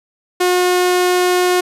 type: tone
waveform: sawtooth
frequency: 360.7 Hz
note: F#4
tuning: 44 cents flat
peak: -8 dBFS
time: 0.4-1.61 s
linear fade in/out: 10 ms
effects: resampled to 32000 Hz